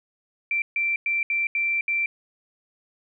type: tone bursts at uneven times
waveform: sine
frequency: 2349 Hz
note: D7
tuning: in tune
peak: -21 dBFS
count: 6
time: 0.51-0.62 / 0.76-0.96 / 1.06-1.23 / 1.3-1.47 / 1.55-1.81 / 1.88-2.06 s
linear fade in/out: 2 ms
effects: none